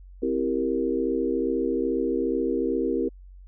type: chord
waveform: sine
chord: C dominant seventh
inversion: none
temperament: equal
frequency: 261.6 / 329.6 / 392 / 466.2 Hz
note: C4 / E4 / G4 / Bb4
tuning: 0 / 0 / 0 / 0 cents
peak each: -28 dBFS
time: 0.22-3.09 s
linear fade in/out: 10 ms
effects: added 46 Hz sine -43 dBFS peak until 3.47 s